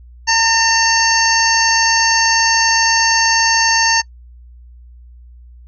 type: harmonic tone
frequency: 907 Hz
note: A#5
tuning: 48 cents flat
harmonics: 1 / 2 / 3 / 5 / 6 / 7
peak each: -16 / -16 / -22 / -18 / -21 / -18 dBFS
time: 0.27-4.02 s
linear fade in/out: 20 ms
effects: noise-tail reverb RT60 0.1 s tail -25 dB re dry + added 60 Hz sine -37 dBFS peak until 5.67 s